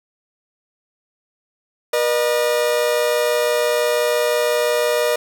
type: tone pair together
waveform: 40% pulse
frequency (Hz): 481.1 / 607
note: B4 / D#5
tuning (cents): -45 / -43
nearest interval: major third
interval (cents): 402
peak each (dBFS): -18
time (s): 1.93-5.16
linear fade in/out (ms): 5
effects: none